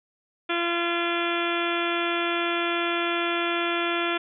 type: harmonic tone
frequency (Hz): 342.6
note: F4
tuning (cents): -33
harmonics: 1 / 2 / 3 / 4 / 5 / 6 / 7 / 8 / 9 / 10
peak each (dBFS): -28 / -32 / -35 / -30 / -34 / -37 / -32 / -36 / -38 / -35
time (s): 0.49-4.18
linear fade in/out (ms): 10
effects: none